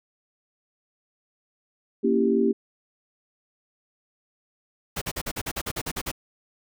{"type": "chord", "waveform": "sine", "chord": "A# diminished seventh", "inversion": "none", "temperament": "equal", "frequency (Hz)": [233.1, 277.2, 329.6, 392], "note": ["A#3", "C#4", "E4", "G4"], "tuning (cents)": [0, 0, 0, 0], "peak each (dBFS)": [-23, -26, -28, -22], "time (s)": [2.03, 2.53], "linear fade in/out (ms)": 20}
{"type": "noise bursts", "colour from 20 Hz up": "pink", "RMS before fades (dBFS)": -30, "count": 12, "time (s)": [4.96, 6.116], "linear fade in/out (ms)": 10, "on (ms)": 56, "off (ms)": 44}
{"effects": []}